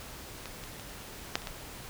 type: clicks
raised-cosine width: 0.2 ms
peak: -22 / -25 / -29 / -9 / -26 / -19 dBFS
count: 6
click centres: 0.457 / 0.638 / 0.797 / 1.355 / 1.419 / 1.472 s
effects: pink hiss -45 dBFS RMS until 1.89 s